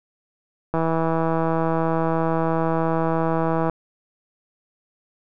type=click train; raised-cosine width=1 ms; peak=-9 dBFS; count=483; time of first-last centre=0.74-3.697 s; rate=163 Hz; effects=none